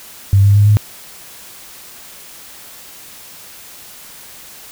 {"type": "tone with pitch steps", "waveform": "sine", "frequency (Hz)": [98.6, 100.61, 102.67, 104.77], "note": ["G2", "G2", "G#2", "G#2"], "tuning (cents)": [11, 46, -19, 16], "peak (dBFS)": -6, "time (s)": [0.33, 0.77], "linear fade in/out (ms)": 0, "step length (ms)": 110, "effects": ["white hiss -37 dBFS RMS until 4.71 s"]}